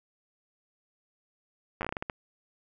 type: slowing click train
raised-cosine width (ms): 0.5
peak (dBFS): -17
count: 10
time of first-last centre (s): 1.81-2.098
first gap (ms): 9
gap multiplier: 1.3
effects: none